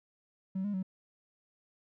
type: tone with pitch steps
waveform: triangle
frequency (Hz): 189.8 / 204.9 / 187.9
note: F#3 / G#3 / F#3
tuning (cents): +44 / -23 / +27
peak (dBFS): -28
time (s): 0.55-0.829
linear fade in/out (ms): 10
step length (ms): 93
effects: tanh soft clip ceiling -27 dBFS